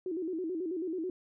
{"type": "tone with vibrato", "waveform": "sine", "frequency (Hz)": 344.5, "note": "F4", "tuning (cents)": -24, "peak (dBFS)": -32, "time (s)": [0.06, 1.1], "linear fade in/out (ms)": 2, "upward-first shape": "square", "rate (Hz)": 9.2, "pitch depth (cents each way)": 120, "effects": []}